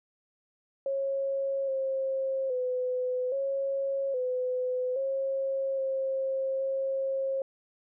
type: tone with pitch steps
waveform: sine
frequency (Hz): 546 / 534 / 504 / 547 / 505 / 540 / 534 / 538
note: C#5 / C5 / B4 / C#5 / B4 / C#5 / C5 / C5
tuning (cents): -26 / +35 / +35 / -23 / +39 / -45 / +35 / +48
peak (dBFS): -27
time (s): 0.86-7.42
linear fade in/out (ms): 2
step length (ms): 820
effects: none